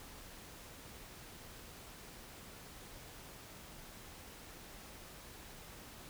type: silence
effects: pink hiss -53 dBFS RMS until 6.09 s